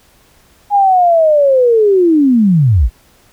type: linear sweep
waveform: sine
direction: down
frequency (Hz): 828 to 44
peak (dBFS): -6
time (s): 0.7-2.9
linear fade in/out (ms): 50
effects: pink hiss -49 dBFS RMS until 3.32 s